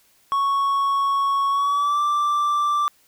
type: tone with pitch glide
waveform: triangle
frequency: 1108.7 to 1174.6 Hz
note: C#6 to D6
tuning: 0 to 0 cents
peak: -16 dBFS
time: 0.32-2.88 s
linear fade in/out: 0 ms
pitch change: +100 cents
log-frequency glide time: 1.5-2.01 s
effects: white hiss -59 dBFS RMS until 3.07 s